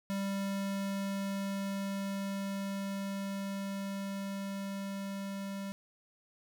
square tone with level ramp, 196.8 Hz, G3, 7 cents sharp, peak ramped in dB -33 to -38 dBFS, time 0.1-5.72 s, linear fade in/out 0 ms, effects none

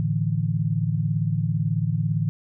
sine chord, A suspended fourth, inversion none, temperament equal, 110 / 146.83 / 164.81 Hz, A2 / D3 / E3, 0 / 0 / 0 cents, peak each -25 dBFS, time 0-2.29 s, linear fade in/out 0 ms, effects none

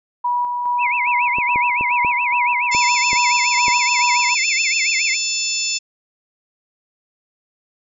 sine tone with tremolo, 972 Hz, B5, 28 cents flat, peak -16 dBFS, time 0.24-4.35 s, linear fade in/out 10 ms, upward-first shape square, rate 2.4 Hz, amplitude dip 35%
sine tone with vibrato, 2349 Hz, D7, in tune, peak -18 dBFS, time 0.78-5.18 s, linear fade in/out 50 ms, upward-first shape sine, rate 7.1 Hz, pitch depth 230 cents each way
clicks, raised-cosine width 2 ms, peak -16 dBFS, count 7, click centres 1.385 / 1.559 / 1.81 / 2.048 / 2.749 / 3.131 / 3.682 s
harmonic tone, 880 Hz, A5, in tune, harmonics 3 / 4 / 5 / 6 / 7 / 8, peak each -25 / -30 / -30 / -23 / -32 / -24 dBFS, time 2.71-5.79 s, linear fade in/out 20 ms
effects none

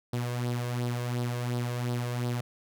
sawtooth tone with flanger, 121.7 Hz, B2, 25 cents flat, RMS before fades -31 dBFS, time 0.13-2.41 s, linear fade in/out 5 ms, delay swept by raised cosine 0.21 to 1.91 ms, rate 2.8 Hz, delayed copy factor +0.55, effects none

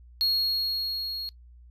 triangle tone with level ramp, 4300 Hz, C8, 47 cents sharp, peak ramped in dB -20 to -31 dBFS, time 0.21-1.29 s, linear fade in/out 0 ms, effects noise-tail reverb RT60 0.1 s tail -19 dB re dry + added 60 Hz sine -48 dBFS peak until 1.7 s

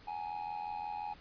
triangle tone with amplitude modulation, 835 Hz, G#5, 9 cents sharp, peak -32 dBFS, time 0.07-1.14 s, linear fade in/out 10 ms, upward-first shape sine, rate 85.6 Hz, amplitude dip 75%, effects pink hiss -58 dBFS RMS until 1.2 s + resampled to 11025 Hz

